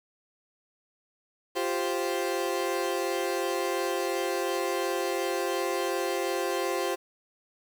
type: chord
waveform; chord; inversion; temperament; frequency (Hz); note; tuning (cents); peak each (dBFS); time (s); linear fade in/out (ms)
30% pulse; F suspended second; none; equal; 349.2 / 392 / 523.3; F4 / G4 / C5; 0 / 0 / 0; -29; 1.55-6.96; 20
effects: 9-bit

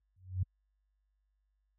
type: tone with exponential growth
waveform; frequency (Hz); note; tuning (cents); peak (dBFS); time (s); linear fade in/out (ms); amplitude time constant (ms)
sine; 92.5; F#2; 0; -25; 0.16-0.43; 5; 57
effects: added 50 Hz sine -70 dBFS peak until 1.78 s + high-pass 60 Hz 12 dB/octave

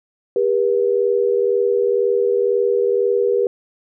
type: tone pair together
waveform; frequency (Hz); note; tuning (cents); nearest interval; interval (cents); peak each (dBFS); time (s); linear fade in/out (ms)
sine; 399.7 / 481.7; G4 / B4; +34 / -43; minor third; 323; -17; 0.36-3.47; 2
effects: none

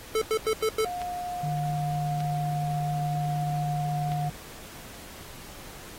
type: tone bursts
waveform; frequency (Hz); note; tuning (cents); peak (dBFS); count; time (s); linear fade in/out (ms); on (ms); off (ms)
square; 438.5; A4; -6; -23; 5; 0.15-0.848; 2; 66; 92
type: tone with pitch glide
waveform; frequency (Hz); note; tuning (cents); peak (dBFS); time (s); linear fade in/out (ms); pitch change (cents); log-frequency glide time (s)
sine; 714 to 718.1; F5 to F5; +38 to +48; -30; 0.84-4.3; 20; +10; 2.7-4.06
type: clicks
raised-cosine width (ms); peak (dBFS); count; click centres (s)
0.2; -22; 3; 1.017 / 2.205 / 4.119
type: tone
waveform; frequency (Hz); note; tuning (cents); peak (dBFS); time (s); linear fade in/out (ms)
sine; 150.7; D3; +45; -27; 1.43-4.3; 5
effects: pink hiss -45 dBFS RMS until 5.98 s + AAC 48 kbps

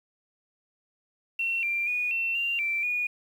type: tone with pitch steps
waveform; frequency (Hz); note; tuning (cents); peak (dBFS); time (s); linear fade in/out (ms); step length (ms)
sine; 2718 / 2373 / 2460 / 2700 / 2775 / 2343 / 2451; F7 / D7 / D#7 / E7 / F7 / D7 / D#7; -48 / +17 / -20 / +41 / -12 / -5 / -27; -25; 1.39-3.07; 5; 240
effects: 9-bit

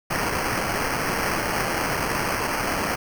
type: noise with sample-and-hold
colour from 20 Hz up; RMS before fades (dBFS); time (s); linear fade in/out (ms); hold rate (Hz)
white; -25; 0.1-2.96; 10; 3675
effects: none

